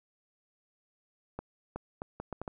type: accelerating click train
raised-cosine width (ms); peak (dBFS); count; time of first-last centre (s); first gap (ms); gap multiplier
1; -23; 7; 1.39-2.478; 370; 0.7
effects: none